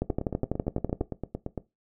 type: two click trains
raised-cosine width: 2 ms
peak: -18 / -13 dBFS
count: 14 / 13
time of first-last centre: 0.1-1.577 / 0.02-1.012 s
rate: 8.8 / 12.1 Hz
effects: noise-tail reverb RT60 0.2 s tail -17 dB re dry